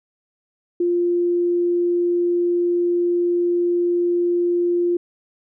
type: tone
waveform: sine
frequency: 349.2 Hz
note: F4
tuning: in tune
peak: -16 dBFS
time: 0.8-4.97 s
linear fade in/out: 5 ms
effects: none